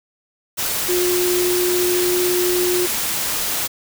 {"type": "tone in noise", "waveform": "sine", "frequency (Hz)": 358.2, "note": "F4", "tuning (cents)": 44, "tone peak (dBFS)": -17, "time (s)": [0.88, 2.87], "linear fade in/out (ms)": 20, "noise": "white", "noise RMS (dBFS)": -22, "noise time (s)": [0.57, 3.68], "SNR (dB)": 2, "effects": []}